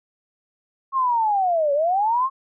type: linear two-way sweep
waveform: sine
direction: down then up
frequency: 1092 to 554 to 1092 Hz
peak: -17 dBFS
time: 0.92-2.3 s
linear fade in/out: 50 ms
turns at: 1.73 s
effects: none